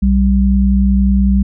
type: tone pair together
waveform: sine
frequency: 61.68 / 196 Hz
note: B1 / G3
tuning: -2 / 0 cents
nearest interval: octave + minor sixth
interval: 2002 cents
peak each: -11 dBFS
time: 0.02-1.43 s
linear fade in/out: 10 ms
effects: none